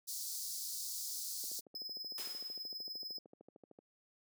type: high-pass noise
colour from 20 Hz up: pink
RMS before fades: -42 dBFS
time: 0.07-1.61 s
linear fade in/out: 20 ms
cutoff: 4400 Hz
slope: 48 dB/octave
type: click train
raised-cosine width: 2 ms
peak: -40 dBFS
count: 32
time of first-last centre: 1.44-3.788 s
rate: 13.2 Hz
type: tone with tremolo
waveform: square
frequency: 5100 Hz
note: D#8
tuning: 42 cents sharp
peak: -40 dBFS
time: 1.75-3.19 s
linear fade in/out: 2 ms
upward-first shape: sine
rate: 20 Hz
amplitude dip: 60%
type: noise with exponential decay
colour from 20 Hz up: white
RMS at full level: -43 dBFS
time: 2.18-2.83 s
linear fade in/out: 1 ms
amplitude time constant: 140 ms
effects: high-pass 300 Hz 12 dB/octave